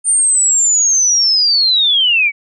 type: linear sweep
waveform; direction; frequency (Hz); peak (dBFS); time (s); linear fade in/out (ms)
sine; down; 9020 to 2217; -9; 0.04-2.32; 50
effects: none